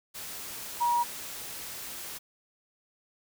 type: tone in noise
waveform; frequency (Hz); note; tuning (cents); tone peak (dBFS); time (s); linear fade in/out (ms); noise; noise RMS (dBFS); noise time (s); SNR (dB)
sine; 954; A#5; +40; -23; 0.8-1.04; 20; white; -40; 0.14-2.19; +14
effects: none